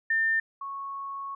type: tone pair in turn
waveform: sine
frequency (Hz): 1800 / 1103.6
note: A6 / C#6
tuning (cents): +39 / -8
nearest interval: minor sixth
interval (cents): 847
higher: first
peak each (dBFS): -22 / -33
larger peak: first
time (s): 0.1-0.4 / 0.61-1.35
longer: second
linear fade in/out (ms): 5
effects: none